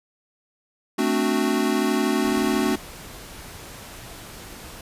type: chord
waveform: square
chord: D dominant seventh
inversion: second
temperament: equal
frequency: 220 / 261.6 / 293.7 / 370 Hz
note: A3 / C4 / D4 / F#4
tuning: 0 / 0 / 0 / 0 cents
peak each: -26 dBFS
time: 0.98-2.76 s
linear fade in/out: 10 ms
type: noise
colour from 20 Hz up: pink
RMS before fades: -40 dBFS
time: 2.24-4.81 s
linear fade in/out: 2 ms
effects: resampled to 32000 Hz